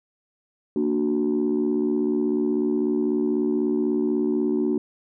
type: chord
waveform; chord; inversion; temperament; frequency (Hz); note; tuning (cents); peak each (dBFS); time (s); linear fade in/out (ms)
sine; Bb augmented; none; equal with one note detuned; 229.7 / 293.7 / 370; Bb3 / D4 / F#4; -25 / 0 / 0; -24 / -23 / -23; 0.76-4.78; 2
effects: tanh soft clip ceiling -14 dBFS